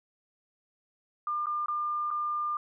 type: tone with dropouts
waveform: sine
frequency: 1200 Hz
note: D6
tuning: 37 cents sharp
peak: -28 dBFS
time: 1.27-2.57 s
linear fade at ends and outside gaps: 2 ms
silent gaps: 1.459-1.468 / 1.66-1.683 / 2.105-2.111 s
effects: none